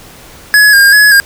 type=tone with vibrato; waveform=square; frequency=1651 Hz; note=G#6; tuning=11 cents flat; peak=-3 dBFS; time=0.54-1.2 s; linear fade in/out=0 ms; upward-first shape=square; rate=2.6 Hz; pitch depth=40 cents each way; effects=pink hiss -35 dBFS RMS until 1.25 s